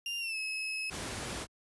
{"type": "tone with pitch glide", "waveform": "35% pulse", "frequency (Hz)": [2794, 2577], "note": ["F7", "E7"], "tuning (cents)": [0, -40], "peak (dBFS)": -32, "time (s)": [0.06, 0.9], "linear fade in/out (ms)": 2, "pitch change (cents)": -140, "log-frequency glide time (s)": [0.19, 0.38]}
{"type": "noise", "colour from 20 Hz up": "pink", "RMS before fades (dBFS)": -38, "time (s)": [0.89, 1.47], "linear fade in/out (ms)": 50}
{"effects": ["high-pass 60 Hz 12 dB/octave", "resampled to 24000 Hz"]}